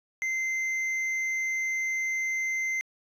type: tone with hard clipping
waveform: triangle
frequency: 2076 Hz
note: C7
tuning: 14 cents flat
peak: -28 dBFS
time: 0.22-2.81 s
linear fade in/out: 0 ms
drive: 8 dB
effects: resampled to 32000 Hz